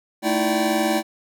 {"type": "tone cluster", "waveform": "square", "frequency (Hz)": [221, 314.8, 335.1, 585, 769], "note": ["A3", "D#4", "E4", "D5", "G5"], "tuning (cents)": [8, 20, 29, -7, -33], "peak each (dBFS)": -26, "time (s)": [0.22, 1.03], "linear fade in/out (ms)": 50, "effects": []}